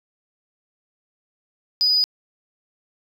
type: tone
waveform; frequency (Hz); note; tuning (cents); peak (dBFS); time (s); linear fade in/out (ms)
sine; 4957; D#8; -7; -14; 1.81-2.04; 0
effects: tanh soft clip ceiling -11 dBFS + 9-bit